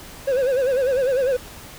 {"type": "tone with vibrato", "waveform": "triangle", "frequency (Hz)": 523.3, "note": "C5", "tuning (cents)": 0, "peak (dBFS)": -15, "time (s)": [0.27, 1.37], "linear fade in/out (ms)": 10, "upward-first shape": "sine", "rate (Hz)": 10, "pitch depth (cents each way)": 110, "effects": ["pink hiss -40 dBFS RMS until 1.78 s"]}